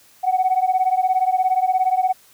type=beating tone pair; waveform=sine; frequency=740 / 757 Hz; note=F#5 / F#5; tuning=0 / +39 cents; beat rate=17 Hz; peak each=-17 / -18 dBFS; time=0.23-2.13 s; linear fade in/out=20 ms; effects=tanh soft clip ceiling -10 dBFS + white hiss -52 dBFS RMS until 2.33 s